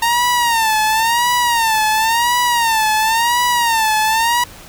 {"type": "tone with vibrato", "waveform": "sawtooth", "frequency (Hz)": 918, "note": "A#5", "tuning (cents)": -27, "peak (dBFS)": -9, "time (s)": [0.02, 4.44], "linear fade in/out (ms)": 5, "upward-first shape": "sine", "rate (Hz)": 0.95, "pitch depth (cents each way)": 110, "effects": ["pink hiss -38 dBFS RMS until 4.68 s"]}